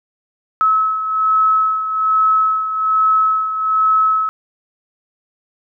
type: beating tone pair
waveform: sine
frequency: 1292 / 1293.2 Hz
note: E6 / E6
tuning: -35 / -34 cents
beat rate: 1.2 Hz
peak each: -13 / -20 dBFS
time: 0.61-4.29 s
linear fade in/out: 0 ms
effects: none